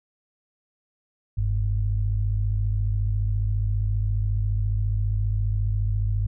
sine tone pair together, 47.67 / 102.3 Hz, G1 / G#2, -48 / -26 cents, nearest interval octave + minor second, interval 1322 cents, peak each -24 / -23 dBFS, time 1.37-6.27 s, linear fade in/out 10 ms, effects none

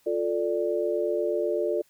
sine chord, D minor, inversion first, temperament just, 352.4 / 440.5 / 587.3 Hz, F4 / A4 / D5, +16 / +2 / 0 cents, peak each -28 dBFS, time 0.06-1.82 s, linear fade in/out 10 ms, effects white hiss -64 dBFS RMS until 1.89 s

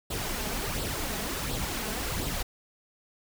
pink noise with flanger, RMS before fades -32 dBFS, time 0.1-2.43 s, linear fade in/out 10 ms, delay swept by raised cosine 0.23 to 4.73 ms, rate 1.4 Hz, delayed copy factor +0.55, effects none

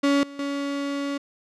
35% pulse tone with level steps, 281.6 Hz, C#4, 27 cents sharp, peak -16 / -36 / -24 dBFS, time 0.03-1.18 s, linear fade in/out 10 ms, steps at 0.23 / 0.39 s, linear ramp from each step 2 ms, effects low-pass 6000 Hz 12 dB/octave

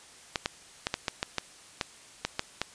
clicks, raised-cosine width 0.2 ms, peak -10 dBFS, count 11, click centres 0.358 / 0.459 / 0.869 / 0.941 / 1.082 / 1.229 / 1.383 / 1.812 / 2.25 / 2.394 / 2.616 s, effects white hiss -52 dBFS RMS until 2.74 s + resampled to 22050 Hz

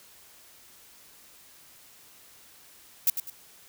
violet noise with echo, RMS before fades -21 dBFS, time 3.07-3.1 s, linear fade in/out 2 ms, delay 100 ms, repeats 2, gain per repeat -9 dB, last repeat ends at 3.3 s, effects white hiss -54 dBFS RMS until 3.68 s

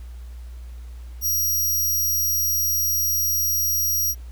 5% pulse tone, 5720 Hz, F8, 41 cents sharp, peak -14 dBFS, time 1.21-4.15 s, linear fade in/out 50 ms, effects added 60 Hz sine -34 dBFS peak until 4.31 s + pink hiss -55 dBFS RMS until 4.31 s

